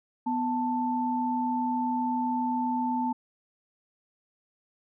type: tone pair together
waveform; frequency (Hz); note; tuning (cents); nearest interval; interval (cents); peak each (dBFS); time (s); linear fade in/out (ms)
sine; 248 / 883.8; B3 / A5; +7 / +7; octave + minor seventh; 2200; -28; 0.26-3.13; 10
effects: none